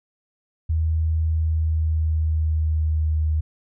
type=tone with pitch glide; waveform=sine; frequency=79.9 to 77.67 Hz; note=D#2 to D#2; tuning=+47 to -2 cents; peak=-18 dBFS; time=0.69-3.41 s; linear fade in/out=10 ms; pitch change=-49 cents; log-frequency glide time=1.26-3.3 s; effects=none